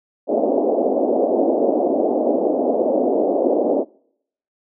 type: band-pass noise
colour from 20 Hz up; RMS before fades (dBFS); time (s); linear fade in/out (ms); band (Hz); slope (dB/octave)
white; -18; 0.27-3.85; 50; 240 to 680; 48
effects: noise-tail reverb RT60 0.7 s tail -26 dB re dry